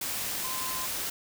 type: tone in noise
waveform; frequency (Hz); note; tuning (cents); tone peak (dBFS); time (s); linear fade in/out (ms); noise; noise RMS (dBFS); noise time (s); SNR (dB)
sine; 1033; C6; -22; -37; 0.44-0.86; 5; white; -33; 0.01-1.1; -7
effects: none